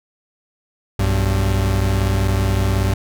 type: tone pair together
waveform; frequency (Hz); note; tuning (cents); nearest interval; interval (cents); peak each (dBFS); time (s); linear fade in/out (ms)
40% pulse; 61.36 / 97.4; B1 / G2; -11 / -11; minor sixth; 800; -19 / -16; 0.99-2.94; 5
effects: none